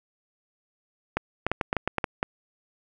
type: clicks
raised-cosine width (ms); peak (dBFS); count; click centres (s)
0.5; -9; 10; 1.17 / 1.466 / 1.516 / 1.612 / 1.729 / 1.767 / 1.876 / 1.983 / 2.042 / 2.229
effects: none